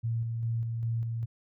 sine tone with tremolo, 115.1 Hz, A#2, 22 cents flat, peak -27 dBFS, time 0.03-1.26 s, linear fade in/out 20 ms, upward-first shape square, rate 2.5 Hz, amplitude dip 30%, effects none

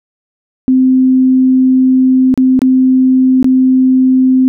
sine tone with dropouts, 258.9 Hz, C4, 18 cents flat, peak -5 dBFS, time 0.68-4.48 s, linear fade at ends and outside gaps 0 ms, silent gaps 2.341-2.376 / 2.592-2.618 / 3.428-3.444 s, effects none

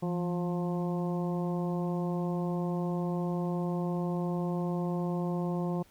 harmonic tone with a mistuned harmonic, 177.1 Hz, F3, 24 cents sharp, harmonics 1 / 2 / 3 / 4 / 5 / 6, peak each -30 / -36 / -40 / -42 / -44 / -46 dBFS, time 0.02-5.83 s, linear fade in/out 10 ms, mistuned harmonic 1, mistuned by -57 cents, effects pink hiss -62 dBFS RMS until 5.9 s

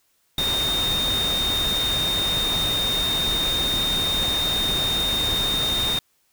sine tone in noise, 3670 Hz, A#7, 28 cents flat, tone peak -21 dBFS, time 0.38-5.99 s, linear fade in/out 2 ms, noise pink, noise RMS -28 dBFS, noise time 0.38-5.99 s, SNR +4 dB, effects white hiss -66 dBFS RMS until 6.32 s

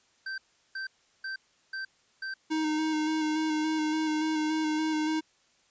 square tone bursts, 1557 Hz, G6, 12 cents flat, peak -34 dBFS, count 5, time 0.26-2.34 s, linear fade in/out 5 ms, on 120 ms, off 370 ms
square tone with vibrato, 311.1 Hz, D#4, in tune, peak -27 dBFS, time 2.5-5.21 s, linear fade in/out 20 ms, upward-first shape square, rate 3.5 Hz, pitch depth 18 cents each way
effects white hiss -66 dBFS RMS until 5.7 s + resampled to 16000 Hz

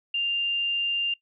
sine tone, 2794 Hz, F7, in tune, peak -23 dBFS, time 0.14-1.14 s, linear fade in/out 5 ms, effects noise-tail reverb RT60 0.1 s tail -21 dB re dry

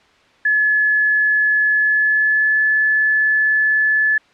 sine tone with pitch glide, 1711 to 1727.9 Hz, A6 to A6, -49 to -32 cents, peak -12 dBFS, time 0.45-4.18 s, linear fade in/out 5 ms, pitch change +17 cents, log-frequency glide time 1.71-2.61 s, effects white hiss -52 dBFS RMS until 4.33 s + low-pass 3000 Hz 12 dB/octave

